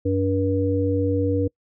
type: harmonic tone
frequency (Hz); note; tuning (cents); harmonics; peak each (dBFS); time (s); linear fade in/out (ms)
95.9; G2; -37; 1 / 3 / 5; -23 / -23 / -23; 0.05-1.48; 10
effects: noise-tail reverb RT60 0.1 s tail -26 dB re dry